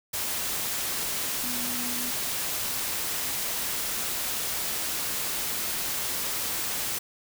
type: tone in noise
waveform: sine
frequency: 245.4 Hz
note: B3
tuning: 11 cents flat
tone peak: -37 dBFS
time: 1.43-2.11 s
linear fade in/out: 10 ms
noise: white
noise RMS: -30 dBFS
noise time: 0.13-6.99 s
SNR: -10 dB
effects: none